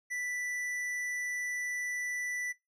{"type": "tone with tanh clipping", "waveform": "sine", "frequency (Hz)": 1975.5, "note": "B6", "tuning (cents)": 0, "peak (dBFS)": -35, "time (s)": [0.1, 2.53], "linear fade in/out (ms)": 20, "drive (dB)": 18, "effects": ["noise-tail reverb RT60 0.2 s tail -20 dB re dry", "low-pass 12000 Hz 12 dB/octave"]}